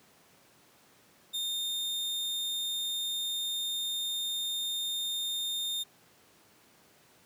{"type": "tone", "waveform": "40% pulse", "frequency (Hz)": 3645, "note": "A#7", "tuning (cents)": -40, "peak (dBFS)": -30, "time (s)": [1.33, 5.84], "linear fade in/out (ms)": 20, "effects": ["pink hiss -61 dBFS RMS until 7.25 s", "high-pass 150 Hz 12 dB/octave"]}